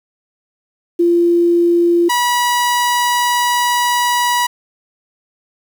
sine / sawtooth tone pair in turn, 344.1 / 971.2 Hz, F4 / B5, -26 / -29 cents, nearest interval octave + tritone, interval 1797 cents, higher second, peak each -9 dBFS, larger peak neither, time 0.99-2.09 / 2.09-4.47 s, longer second, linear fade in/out 10 ms, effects 7-bit

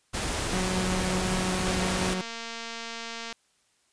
pink noise, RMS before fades -30 dBFS, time 0.13-2.15 s, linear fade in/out 20 ms
sawtooth tone with tremolo, 185 Hz, F#3, in tune, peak -23 dBFS, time 0.53-2.21 s, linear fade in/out 0 ms, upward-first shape triangle, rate 5.4 Hz, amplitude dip 25%
click train, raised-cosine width 0.2 ms, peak -20 dBFS, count 382, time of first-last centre 1.67-3.327 s, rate 230 Hz
effects white hiss -68 dBFS RMS until 3.92 s + resampled to 22050 Hz

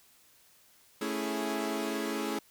sawtooth chord, A major seventh, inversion none, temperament equal, 220 / 277.2 / 329.6 / 415.3 Hz, A3 / C#4 / E4 / G#4, 0 / 0 / 0 / 0 cents, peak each -33 dBFS, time 1.01-2.39 s, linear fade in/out 5 ms, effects white hiss -62 dBFS RMS until 2.5 s

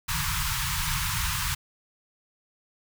pink band-stop noise, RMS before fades -28 dBFS, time 0.08-1.55 s, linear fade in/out 10 ms, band 170 to 900 Hz, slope 96 dB/octave, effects none

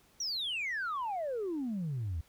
sine exponential sweep, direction down, 5900 to 75.3 Hz, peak -31 dBFS, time 0.2-2.21 s, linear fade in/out 5 ms, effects tanh soft clip ceiling -30 dBFS + pink hiss -65 dBFS RMS until 2.28 s

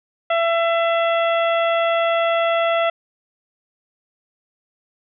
harmonic tone, 670 Hz, E5, 28 cents sharp, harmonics 1 / 2 / 3 / 4 / 5, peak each -17 / -23 / -27 / -29 / -31 dBFS, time 0.3-2.9 s, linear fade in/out 5 ms, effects none

